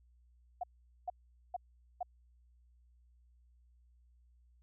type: tone bursts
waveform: sine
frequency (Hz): 719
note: F#5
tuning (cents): -50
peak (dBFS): -34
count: 4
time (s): 0.61-2.03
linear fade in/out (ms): 5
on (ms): 25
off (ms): 440
effects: added 60 Hz sine -63 dBFS peak until 4.62 s